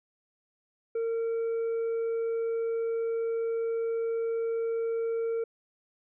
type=tone with hard clipping; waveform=sine; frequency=457.4 Hz; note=A#4; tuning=33 cents flat; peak=-28 dBFS; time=0.95-5.44 s; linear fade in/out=5 ms; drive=2 dB; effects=resampled to 8000 Hz